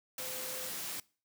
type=tone in noise; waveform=sine; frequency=514 Hz; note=C5; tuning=31 cents flat; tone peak=-47 dBFS; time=0.19-0.69 s; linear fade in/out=2 ms; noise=white; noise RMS=-40 dBFS; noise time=0.18-1 s; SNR=-10 dB; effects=noise-tail reverb RT60 0.4 s tail -23 dB re dry + high-pass 100 Hz 12 dB/octave